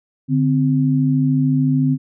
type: tone pair together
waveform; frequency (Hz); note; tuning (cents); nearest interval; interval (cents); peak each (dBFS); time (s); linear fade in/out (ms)
sine; 146.43 / 260; D3 / C4; -5 / -11; minor seventh; 994; -16; 0.28-1.98; 50
effects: none